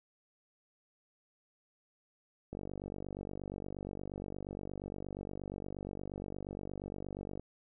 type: click train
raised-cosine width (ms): 2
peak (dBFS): -28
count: 237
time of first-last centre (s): 2.53-7.396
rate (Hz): 48.5
effects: none